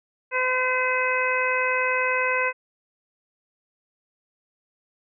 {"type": "harmonic tone", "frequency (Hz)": 510, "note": "C5", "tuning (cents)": -44, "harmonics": [1, 2, 3, 4, 5], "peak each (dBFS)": [-27, -27, -27, -27, -27], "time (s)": [0.31, 2.53], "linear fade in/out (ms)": 50, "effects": []}